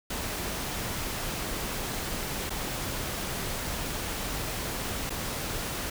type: noise with dropouts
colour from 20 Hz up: pink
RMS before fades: -33 dBFS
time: 0.1-5.9 s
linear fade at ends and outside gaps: 5 ms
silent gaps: 2.496-2.503 / 5.096-5.103 s
effects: none